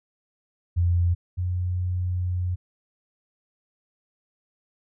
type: tone pair in turn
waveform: sine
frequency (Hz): 87.1 / 90.12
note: F2 / F#2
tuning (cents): -4 / -45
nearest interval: minor second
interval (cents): 59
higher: second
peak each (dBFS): -18 / -23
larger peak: first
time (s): 0.76-1.15 / 1.37-2.56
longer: second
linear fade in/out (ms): 20
effects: none